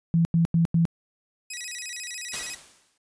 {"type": "tone bursts", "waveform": "sine", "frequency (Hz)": 167, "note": "E3", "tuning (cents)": 23, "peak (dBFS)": -17, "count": 4, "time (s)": [0.14, 0.853], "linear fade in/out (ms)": 0, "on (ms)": 110, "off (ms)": 91}
{"type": "tone with vibrato", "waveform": "10% pulse", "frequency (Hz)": 2217, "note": "C#7", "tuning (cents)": 0, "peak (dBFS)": -24, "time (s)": [1.5, 2.55], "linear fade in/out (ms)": 5, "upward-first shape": "square", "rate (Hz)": 14, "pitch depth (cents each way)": 230}
{"type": "noise with exponential decay", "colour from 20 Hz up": "white", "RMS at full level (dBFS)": -30, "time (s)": [2.33, 2.98], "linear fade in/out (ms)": 5, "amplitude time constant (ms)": 140}
{"effects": ["resampled to 22050 Hz"]}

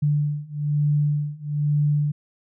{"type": "beating tone pair", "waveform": "sine", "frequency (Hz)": [146.83, 147.93], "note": ["D3", "D3"], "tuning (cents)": [0, 13], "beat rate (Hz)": 1.1, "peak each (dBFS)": [-23, -22], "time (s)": [0.02, 2.12], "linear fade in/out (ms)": 10, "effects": []}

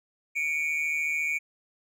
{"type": "tone pair together", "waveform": "triangle", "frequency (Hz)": [2246, 2400], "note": ["C#7", "D7"], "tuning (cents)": [22, 37], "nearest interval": "minor second", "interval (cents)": 115, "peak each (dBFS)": -27, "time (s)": [0.35, 1.39], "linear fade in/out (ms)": 20, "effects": []}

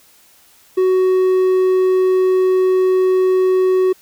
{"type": "tone", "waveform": "triangle", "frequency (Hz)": 372.4, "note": "F#4", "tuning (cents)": 11, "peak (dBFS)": -9, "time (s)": [0.77, 3.93], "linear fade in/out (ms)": 10, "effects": ["white hiss -50 dBFS RMS until 4.01 s"]}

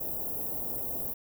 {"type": "band-stop noise", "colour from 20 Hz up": "white", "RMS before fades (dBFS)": -34, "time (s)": [0, 1.14], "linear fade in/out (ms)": 10, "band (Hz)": [710, 14000], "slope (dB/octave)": 24, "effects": []}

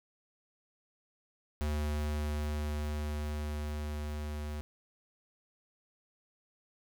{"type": "tone with level ramp", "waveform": "square", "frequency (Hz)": 74.8, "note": "D2", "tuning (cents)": 32, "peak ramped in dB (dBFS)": [-31, -37], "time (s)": [1.61, 4.61], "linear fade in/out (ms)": 0, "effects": []}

